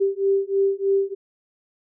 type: beating tone pair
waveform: sine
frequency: 391 / 394.2 Hz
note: G4 / G4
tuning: -4 / +10 cents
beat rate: 3.2 Hz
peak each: -21 dBFS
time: 0-1.15 s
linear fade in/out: 20 ms
effects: none